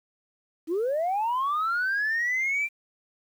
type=linear sweep; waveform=sine; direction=up; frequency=302.7 to 2377 Hz; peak=-22 dBFS; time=0.67-2.69 s; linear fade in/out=50 ms; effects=tanh soft clip ceiling -21 dBFS + 9-bit